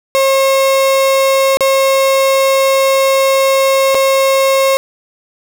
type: tone with dropouts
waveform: 35% pulse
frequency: 539 Hz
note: C#5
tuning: 49 cents flat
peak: -7 dBFS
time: 0.15-4.77 s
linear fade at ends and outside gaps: 0 ms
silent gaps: 1.571-1.607 / 3.946-3.951 s
effects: none